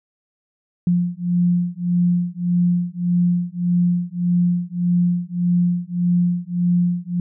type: beating tone pair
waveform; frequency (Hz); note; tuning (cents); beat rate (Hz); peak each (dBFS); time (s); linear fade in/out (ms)
sine; 175.1 / 176.8; F3 / F3; +5 / +22; 1.7; -19; 0.87-7.2; 2
effects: none